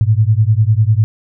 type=beating tone pair; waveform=sine; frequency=104.4 / 114.4 Hz; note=G#2 / A#2; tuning=+10 / -32 cents; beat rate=10 Hz; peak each=-11 / -12 dBFS; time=0.01-1.04 s; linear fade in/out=0 ms; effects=none